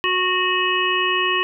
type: harmonic tone with a mistuned harmonic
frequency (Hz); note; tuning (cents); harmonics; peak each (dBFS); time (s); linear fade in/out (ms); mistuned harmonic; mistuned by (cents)
366; F#4; -19; 1 / 3 / 5 / 7 / 8; -25 / -22 / -24 / -24 / -23; 0.04-1.43; 0; 5; +22
effects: none